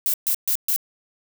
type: noise bursts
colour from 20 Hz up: violet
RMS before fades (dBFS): -21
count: 4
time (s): 0.06-0.762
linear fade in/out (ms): 0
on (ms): 78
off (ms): 130
effects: none